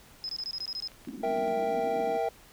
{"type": "tone bursts", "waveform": "sine", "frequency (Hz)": 5100, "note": "D#8", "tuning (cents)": 42, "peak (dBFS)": -32, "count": 9, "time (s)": [0.24, 0.875], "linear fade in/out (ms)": 0, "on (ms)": 51, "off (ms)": 22}
{"type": "clicks", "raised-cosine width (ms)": 0.3, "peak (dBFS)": -36, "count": 12, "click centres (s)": [0.281, 0.401, 0.437, 0.601, 0.667, 0.885, 0.918, 1.05, 1.086, 1.249, 1.374, 1.48]}
{"type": "band-pass noise", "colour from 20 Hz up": "white", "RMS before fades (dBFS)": -40, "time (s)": [1.07, 2.18], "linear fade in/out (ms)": 5, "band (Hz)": [190, 310], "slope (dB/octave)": 48}
{"type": "chord", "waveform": "triangle", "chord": "E diminished", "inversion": "second", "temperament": "equal", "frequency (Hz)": [466.2, 659.3, 784], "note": ["Bb4", "E5", "G5"], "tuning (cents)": [0, 0, 0], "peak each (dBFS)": -29, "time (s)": [1.23, 2.29], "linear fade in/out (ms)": 5}
{"effects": ["pink hiss -55 dBFS RMS until 2.52 s"]}